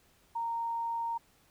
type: tone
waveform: sine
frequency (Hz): 926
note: A#5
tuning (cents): -12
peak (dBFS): -31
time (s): 0.35-1.18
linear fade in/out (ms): 10
effects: pink hiss -66 dBFS RMS until 1.5 s